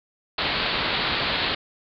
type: low-pass noise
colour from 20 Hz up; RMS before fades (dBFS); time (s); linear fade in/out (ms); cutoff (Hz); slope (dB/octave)
white; -25; 0.38-1.55; 5; 4500; 96
effects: none